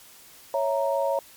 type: chord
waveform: sine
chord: A# diminished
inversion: first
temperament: equal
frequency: 554.4 / 659.3 / 932.3 Hz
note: C#5 / E5 / A#5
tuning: 0 / 0 / 0 cents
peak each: -24 / -28 / -28 dBFS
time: 0.54-1.19 s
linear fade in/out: 2 ms
effects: white hiss -50 dBFS RMS until 1.36 s + MP3 96 kbps